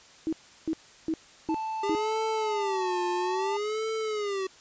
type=tone bursts; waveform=sine; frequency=320 Hz; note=D#4; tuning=49 cents sharp; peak=-25 dBFS; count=5; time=0.27-1.95 s; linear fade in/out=0 ms; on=56 ms; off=350 ms
type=tone; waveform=triangle; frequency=880 Hz; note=A5; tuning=in tune; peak=-28 dBFS; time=1.49-3.57 s; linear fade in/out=5 ms
type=tone with vibrato; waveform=square; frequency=396.6 Hz; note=G4; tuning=20 cents sharp; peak=-29 dBFS; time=1.83-4.47 s; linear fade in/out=5 ms; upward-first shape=sine; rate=0.6 Hz; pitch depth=190 cents each way
effects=white hiss -53 dBFS RMS until 4.6 s + resampled to 16000 Hz